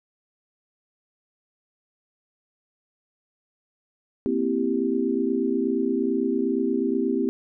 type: chord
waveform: sine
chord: C dominant seventh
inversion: third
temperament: equal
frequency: 233.1 / 261.6 / 329.6 / 392 Hz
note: Bb3 / C4 / E4 / G4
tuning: 0 / 0 / 0 / 0 cents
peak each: -28 / -25 / -28 / -26 dBFS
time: 4.26-7.29 s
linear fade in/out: 0 ms
effects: none